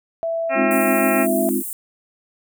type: tone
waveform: sine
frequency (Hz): 662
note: E5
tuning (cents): +7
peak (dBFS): -20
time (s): 0.23-1.49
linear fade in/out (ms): 0
type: harmonic tone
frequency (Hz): 268.5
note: C4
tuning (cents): +45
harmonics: 1 / 2 / 3 / 4 / 5 / 6 / 7 / 8 / 9 / 10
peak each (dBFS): -29 / -29 / -28 / -32 / -26 / -33 / -27 / -34 / -27 / -32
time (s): 0.49-1.27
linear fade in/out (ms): 50
type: chord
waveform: sine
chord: F minor seventh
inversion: first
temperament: equal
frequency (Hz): 207.7 / 261.6 / 311.1 / 349.2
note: Ab3 / C4 / Eb4 / F4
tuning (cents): 0 / 0 / 0 / 0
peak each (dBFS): -24 / -22 / -27 / -23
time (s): 0.54-1.63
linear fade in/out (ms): 50
type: high-pass noise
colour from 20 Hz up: pink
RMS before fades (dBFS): -29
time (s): 0.71-1.73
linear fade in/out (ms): 0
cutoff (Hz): 8400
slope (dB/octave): 48
effects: none